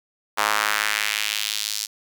sawtooth tone with high-pass filter sweep, 105.8 Hz, G#2, 33 cents sharp, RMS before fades -24 dBFS, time 0.37-1.87 s, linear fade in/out 20 ms, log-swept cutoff 1000 to 5100 Hz, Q 1.6, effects none

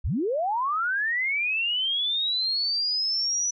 sine linear sweep, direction up, 34.28 to 5950 Hz, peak -23 dBFS, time 0.04-3.51 s, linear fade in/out 10 ms, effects none

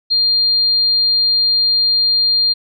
sine tone, 4200 Hz, C8, 6 cents sharp, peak -11 dBFS, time 0.1-2.54 s, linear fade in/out 20 ms, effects none

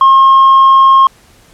sine tone with tanh clipping, 1074 Hz, C6, 45 cents sharp, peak -3 dBFS, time 0.01-1.07 s, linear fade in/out 2 ms, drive 1 dB, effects pink hiss -45 dBFS RMS until 1.53 s + low-pass 12000 Hz 12 dB/octave

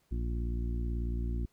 harmonic tone, 58.27 Hz, A#1, in tune, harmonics 1 / 2 / 3 / 4 / 5 / 6, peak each -31 / -40 / -46 / -43 / -48 / -47 dBFS, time 0.11-1.46 s, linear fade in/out 10 ms, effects pink hiss -72 dBFS RMS until 1.52 s

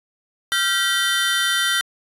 square tone cluster, 1381 / 1559 / 1936 / 3081 / 3584 Hz, F6 / G6 / B6 / G7 / A7, -20 / -10 / -35 / -31 / +31 cents, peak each -25 dBFS, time 0.52-1.81 s, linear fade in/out 0 ms, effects resampled to 32000 Hz

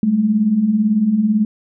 sine beating tone pair, 197.9 / 215.9 Hz, G3 / A3, +17 / -33 cents, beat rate 18 Hz, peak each -20 / -13 dBFS, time 0.03-1.45 s, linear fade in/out 2 ms, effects none

